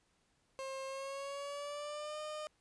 30% pulse tone with pitch glide, 534 to 609.9 Hz, C5 to D#5, +35 to -35 cents, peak -38 dBFS, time 0.59-2.47 s, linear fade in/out 0 ms, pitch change +230 cents, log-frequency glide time 0.86-2.2 s, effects pink hiss -75 dBFS RMS until 2.6 s + resampled to 22050 Hz

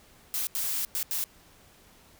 blue noise bursts at uneven times, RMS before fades -30 dBFS, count 4, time 0.34-0.47 / 0.55-0.85 / 0.95-1.03 / 1.11-1.24 s, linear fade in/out 0 ms, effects pink hiss -57 dBFS RMS until 2.19 s

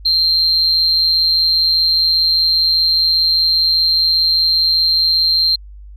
sine tone with amplitude modulation, 4164 Hz, C8, 9 cents flat, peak -7 dBFS, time 0.05-5.56 s, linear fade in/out 10 ms, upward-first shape sine, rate 163 Hz, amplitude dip 65%, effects tanh soft clip ceiling -5 dBFS + added 50 Hz sine -33 dBFS peak until 5.96 s

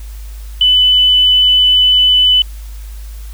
sine tone, 2998 Hz, F#7, 22 cents sharp, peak -6 dBFS, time 0.61-2.42 s, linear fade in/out 2 ms, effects added 52 Hz sine -25 dBFS peak until 3.33 s + white hiss -42 dBFS RMS until 3.33 s

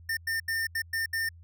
square tone bursts at uneven times, 1808 Hz, A6, 47 cents sharp, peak -28 dBFS, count 6, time 0.09-0.17 / 0.27-0.4 / 0.48-0.67 / 0.75-0.82 / 0.93-1.06 / 1.13-1.29 s, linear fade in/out 5 ms, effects added 84 Hz sine -48 dBFS peak until 1.43 s

